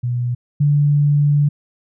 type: tone pair in turn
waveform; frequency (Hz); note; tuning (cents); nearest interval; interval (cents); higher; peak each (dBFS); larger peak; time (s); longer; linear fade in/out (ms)
sine; 122.2 / 145.56; B2 / D3; -18 / -15; minor third; 303; second; -17 / -11; second; 0.03-0.35 / 0.6-1.49; second; 10
effects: none